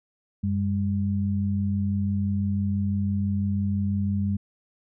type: tone pair together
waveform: sine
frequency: 94.72 / 200.7 Hz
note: F#2 / G3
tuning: +41 / +41 cents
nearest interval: octave + minor second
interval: 1300 cents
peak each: -25 dBFS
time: 0.43-4.37 s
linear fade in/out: 10 ms
effects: none